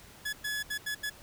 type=tone bursts at uneven times; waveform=sawtooth; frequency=1700 Hz; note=G#6; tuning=40 cents sharp; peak=-28 dBFS; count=5; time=0.25-0.33 / 0.44-0.63 / 0.7-0.78 / 0.86-0.95 / 1.03-1.1 s; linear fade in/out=10 ms; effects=pink hiss -53 dBFS RMS until 1.22 s